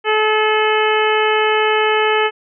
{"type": "harmonic tone", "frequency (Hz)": 431.1, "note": "A4", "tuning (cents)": -35, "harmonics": [1, 2, 3, 4, 5, 6, 7], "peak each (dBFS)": [-16, -19, -21, -22, -23, -24, -24], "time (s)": [0.04, 2.31], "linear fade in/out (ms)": 50, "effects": []}